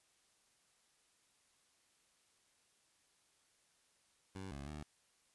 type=tone with pitch steps; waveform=15% pulse; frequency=95.4 / 69.9 / 75.3 Hz; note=G2 / C#2 / D2; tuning=-47 / +15 / +44 cents; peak=-39 dBFS; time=4.35-4.83 s; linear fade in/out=5 ms; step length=160 ms; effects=white hiss -74 dBFS RMS until 5.34 s + resampled to 24000 Hz